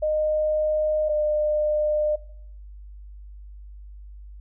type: tone pair in turn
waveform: sine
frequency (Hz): 614 / 603.8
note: D#5 / D5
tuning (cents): -23 / +48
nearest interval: unison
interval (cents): 29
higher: first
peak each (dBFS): -20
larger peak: neither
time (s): 0.02-1.09 / 1.09-2.16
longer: neither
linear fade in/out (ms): 10
effects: noise-tail reverb RT60 0.6 s tail -19 dB re dry + added 50 Hz sine -39 dBFS peak until 4.4 s